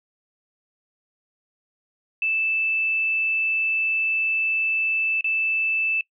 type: tone with dropouts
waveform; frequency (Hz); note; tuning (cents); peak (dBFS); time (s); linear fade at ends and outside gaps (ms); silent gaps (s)
sine; 2637; E7; 0; -20; 2.22-6.01; 2; 5.21-5.243
effects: noise-tail reverb RT60 0.1 s tail -22 dB re dry